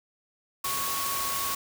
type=tone in noise; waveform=sine; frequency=1108.7 Hz; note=C#6; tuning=in tune; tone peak=-32 dBFS; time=0.64-1.55 s; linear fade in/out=5 ms; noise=white; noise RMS=-31 dBFS; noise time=0.64-1.55 s; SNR=-4 dB; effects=none